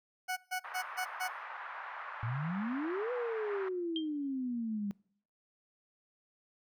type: tone bursts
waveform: 20% pulse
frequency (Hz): 739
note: F#5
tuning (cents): -2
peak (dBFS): -28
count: 5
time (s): 0.28-1.285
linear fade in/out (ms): 20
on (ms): 89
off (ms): 140
type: band-pass noise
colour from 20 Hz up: white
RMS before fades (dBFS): -44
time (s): 0.64-3.69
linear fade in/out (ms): 5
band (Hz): 820 to 1600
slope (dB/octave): 24
type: exponential two-way sweep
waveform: sine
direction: up then down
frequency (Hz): 108.7 to 502 to 198.1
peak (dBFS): -33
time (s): 2.23-4.91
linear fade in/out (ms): 0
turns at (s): 3.12
type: tone with exponential decay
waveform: sine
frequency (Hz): 3179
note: G7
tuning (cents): +24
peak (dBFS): -31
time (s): 3.96-4.08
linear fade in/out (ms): 1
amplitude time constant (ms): 25
effects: noise-tail reverb RT60 0.6 s tail -24 dB re dry